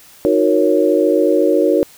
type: chord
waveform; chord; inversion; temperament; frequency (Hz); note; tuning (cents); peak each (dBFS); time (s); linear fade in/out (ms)
sine; D# minor seventh; none; equal with one note detuned; 311.1 / 364.9 / 466.2 / 554.4; D#4 / F#4 / A#4 / C#5; 0 / -24 / 0 / 0; -16; 0.25-1.83; 0
effects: white hiss -44 dBFS RMS until 1.97 s